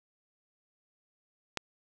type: click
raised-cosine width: 0.2 ms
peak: -14 dBFS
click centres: 1.573 s
effects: none